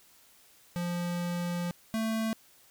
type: tone pair in turn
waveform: square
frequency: 174.61 / 222.3 Hz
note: F3 / A3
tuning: 0 / +18 cents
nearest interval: major third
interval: 418 cents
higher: second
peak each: -31 / -29 dBFS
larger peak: second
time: 0.76-1.71 / 1.94-2.33 s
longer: first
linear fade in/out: 0 ms
effects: white hiss -60 dBFS RMS until 2.7 s